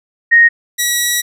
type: tone pair in turn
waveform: sine / 10% pulse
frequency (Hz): 1864.7 / 1928.2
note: A#6 / B6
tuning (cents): 0 / -42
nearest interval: minor second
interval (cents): 58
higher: second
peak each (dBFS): -4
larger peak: neither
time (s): 0.31-0.49 / 0.78-1.22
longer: second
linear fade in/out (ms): 20
effects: none